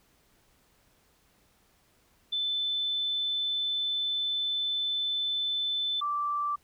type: tone pair in turn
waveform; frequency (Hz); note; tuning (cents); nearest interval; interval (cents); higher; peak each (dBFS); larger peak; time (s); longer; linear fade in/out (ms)
sine; 3520 / 1169.2; A7 / D6; 0 / -8; octave + perfect fifth; 1908; first; -27; neither; 2.32-6.01 / 6.01-6.56; first; 10
effects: pink hiss -66 dBFS RMS until 6.63 s